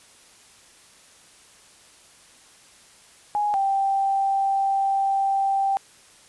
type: tone pair in turn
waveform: sine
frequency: 830.6 / 784 Hz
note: G#5 / G5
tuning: 0 / 0 cents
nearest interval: minor second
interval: 100 cents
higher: first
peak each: -20 / -19 dBFS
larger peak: second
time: 3.35-3.54 / 3.54-5.77 s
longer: second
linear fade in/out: 0 ms
effects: white hiss -52 dBFS RMS until 6.28 s + resampled to 24000 Hz